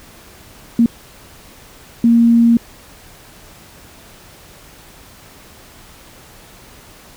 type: tone bursts at uneven times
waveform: sine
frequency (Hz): 233.1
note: A#3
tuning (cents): 0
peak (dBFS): -7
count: 2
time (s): 0.79-0.86 / 2.04-2.57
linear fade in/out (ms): 2
effects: pink hiss -42 dBFS RMS until 7.16 s